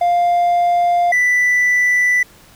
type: tone pair in turn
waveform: triangle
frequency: 700 / 1979.9 Hz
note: F5 / B6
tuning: +4 / +4 cents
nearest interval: octave + tritone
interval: 1800 cents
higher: second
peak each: -9 dBFS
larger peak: neither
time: 0.01-1.12 / 1.12-2.23 s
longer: neither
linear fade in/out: 5 ms
effects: tanh soft clip ceiling -5 dBFS + pink hiss -46 dBFS RMS until 2.55 s